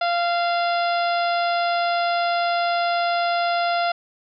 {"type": "harmonic tone with a mistuned harmonic", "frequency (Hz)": 692, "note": "F5", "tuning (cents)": -16, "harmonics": [1, 2, 3, 4, 5, 6, 7], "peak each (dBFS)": [-20, -26, -33, -34, -34, -36, -37], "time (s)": [0.01, 3.92], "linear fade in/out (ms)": 5, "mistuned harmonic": 7, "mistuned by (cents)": 32, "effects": []}